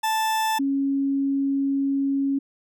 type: tone pair in turn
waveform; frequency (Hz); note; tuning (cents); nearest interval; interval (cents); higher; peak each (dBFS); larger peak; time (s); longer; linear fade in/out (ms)
40% pulse / sine; 880 / 275.5; A5 / C#4; 0 / -11; octave + minor sixth; 2011; first; -20; neither; 0.03-0.59 / 0.59-2.39; second; 10
effects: none